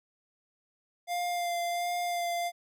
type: tone with vibrato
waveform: square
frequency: 698.5 Hz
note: F5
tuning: in tune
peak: -30 dBFS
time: 1.07-2.52 s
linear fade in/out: 50 ms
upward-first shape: sine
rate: 1.4 Hz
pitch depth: 17 cents each way
effects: none